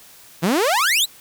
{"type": "exponential sweep", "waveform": "sawtooth", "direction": "up", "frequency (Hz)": [154.2, 4186], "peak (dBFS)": -12, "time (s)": [0.42, 1.06], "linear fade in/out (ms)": 20, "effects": ["white hiss -46 dBFS RMS until 1.2 s"]}